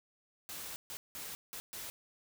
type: noise bursts at uneven times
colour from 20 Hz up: white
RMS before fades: -44 dBFS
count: 5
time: 0.49-0.76 / 0.9-0.97 / 1.15-1.35 / 1.53-1.6 / 1.73-1.9 s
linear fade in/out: 0 ms
effects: none